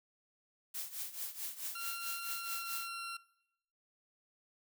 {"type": "noise with tremolo", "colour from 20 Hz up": "blue", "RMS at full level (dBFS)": -39, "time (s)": [0.74, 2.88], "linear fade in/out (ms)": 10, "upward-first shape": "triangle", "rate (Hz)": 4.6, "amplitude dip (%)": 85}
{"type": "tone with pitch glide", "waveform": "20% pulse", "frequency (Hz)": [1378, 1368.5], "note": ["F6", "F6"], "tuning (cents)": [-24, -36], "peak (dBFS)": -36, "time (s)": [1.75, 3.17], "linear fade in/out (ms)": 5, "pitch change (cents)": -12, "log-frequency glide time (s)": [2.34, 2.53]}
{"effects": ["noise-tail reverb RT60 0.8 s tail -20 dB re dry"]}